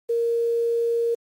sine tone with quantisation, 466.2 Hz, A#4, in tune, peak -19 dBFS, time 0.09-1.15 s, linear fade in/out 10 ms, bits 8, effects MP3 64 kbps

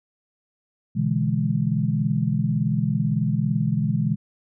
sine chord, E dominant seventh, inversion second, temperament equal, 123.47 / 146.83 / 164.81 / 207.7 Hz, B2 / D3 / E3 / G#3, 0 / 0 / 0 / 0 cents, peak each -25 dBFS, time 0.95-4.16 s, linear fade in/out 20 ms, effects none

